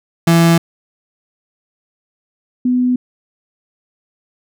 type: tone pair in turn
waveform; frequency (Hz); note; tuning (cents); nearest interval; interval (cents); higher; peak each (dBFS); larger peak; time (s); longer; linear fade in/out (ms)
35% pulse / sine; 167.4 / 249.6; E3 / B3; +27 / +19; perfect fifth; 692; second; -6 / -11; first; 0.27-0.58 / 2.65-2.96; neither; 5
effects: none